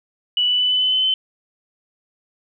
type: tone with pitch steps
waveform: sine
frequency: 2955 / 2972 / 2989 / 3007 / 3024 / 3042 / 3059 Hz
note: F#7 / F#7 / F#7 / F#7 / F#7 / F#7 / G7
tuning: -3 / +7 / +17 / +27 / +37 / +47 / -43 cents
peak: -15 dBFS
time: 0.37-1.14 s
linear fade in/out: 2 ms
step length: 110 ms
effects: none